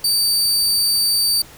sawtooth tone, 4617 Hz, D8, 30 cents flat, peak -12 dBFS, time 0.04-1.42 s, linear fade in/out 5 ms, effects pink hiss -42 dBFS RMS until 1.57 s

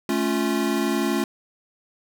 square chord, A augmented, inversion none, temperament equal with one note detuned, 217.7 / 277.2 / 349.2 Hz, A3 / C#4 / E#4, -18 / 0 / 0 cents, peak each -26 dBFS, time 0.09-1.24 s, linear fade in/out 2 ms, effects none

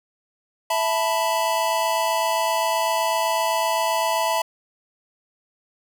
square chord, E suspended fourth, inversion none, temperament equal, 659.3 / 880 / 987.8 Hz, E5 / A5 / B5, 0 / 0 / 0 cents, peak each -25 dBFS, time 0.7-4.42 s, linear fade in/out 5 ms, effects none

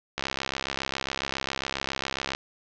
click train, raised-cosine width 0.2 ms, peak -10 dBFS, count 147, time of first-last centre 0.18-2.349 s, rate 67.3 Hz, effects low-pass 5000 Hz 12 dB/octave

